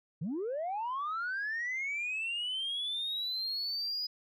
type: linear sweep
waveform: sine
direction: up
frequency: 136.8 to 4966 Hz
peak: -31 dBFS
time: 0.21-4.07 s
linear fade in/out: 10 ms
effects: tanh soft clip ceiling -30 dBFS